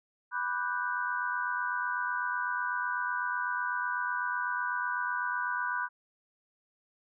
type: chord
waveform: sine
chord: G major seventh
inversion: first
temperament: equal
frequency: 987.8 / 1174.7 / 1480 / 1568 Hz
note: B5 / D6 / F#6 / G6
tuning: 0 / 0 / 0 / 0 cents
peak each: -34 / -39 / -33 / -37 dBFS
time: 0.31-5.89 s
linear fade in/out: 50 ms
effects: none